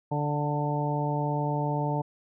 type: harmonic tone with a mistuned harmonic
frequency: 146.83 Hz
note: D3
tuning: in tune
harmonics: 1 / 2 / 3 / 4 / 5 / 6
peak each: -28 / -34 / -36 / -35 / -36 / -32 dBFS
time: 0.11-2.02 s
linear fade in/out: 10 ms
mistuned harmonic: 6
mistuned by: +20 cents
effects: none